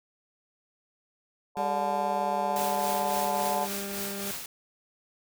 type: harmonic tone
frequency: 145.1 Hz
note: D3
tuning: 21 cents flat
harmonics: 3 / 4 / 5 / 6 / 7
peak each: -41 / -33 / -30 / -30 / -36 dBFS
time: 1.55-3.68 s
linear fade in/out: 50 ms
type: tone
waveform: 20% pulse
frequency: 199.4 Hz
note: G3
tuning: 30 cents sharp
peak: -30 dBFS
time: 1.57-4.31 s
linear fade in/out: 0 ms
type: noise with tremolo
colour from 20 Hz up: white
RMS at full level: -34 dBFS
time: 2.56-4.46 s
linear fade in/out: 2 ms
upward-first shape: triangle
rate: 3.6 Hz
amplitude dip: 55%
effects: none